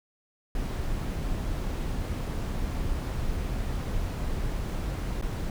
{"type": "noise with dropouts", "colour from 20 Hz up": "brown", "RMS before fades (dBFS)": -30, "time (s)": [0.55, 5.5], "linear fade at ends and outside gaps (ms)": 2, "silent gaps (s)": [5.214, 5.223], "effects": []}